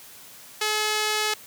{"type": "tone with band-pass filter", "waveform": "sawtooth", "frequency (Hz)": 427.1, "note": "G#4", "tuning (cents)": 48, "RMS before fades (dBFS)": -25, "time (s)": [0.61, 1.34], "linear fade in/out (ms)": 5, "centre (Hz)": 4500, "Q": 0.55, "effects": ["white hiss -46 dBFS RMS until 1.46 s", "high-pass 60 Hz 12 dB/octave"]}